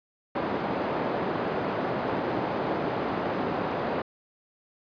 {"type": "band-pass noise", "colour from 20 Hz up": "white", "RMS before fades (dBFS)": -29, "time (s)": [0.35, 4.02], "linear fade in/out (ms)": 5, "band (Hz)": [150, 740], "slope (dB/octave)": 12, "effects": ["resampled to 11025 Hz"]}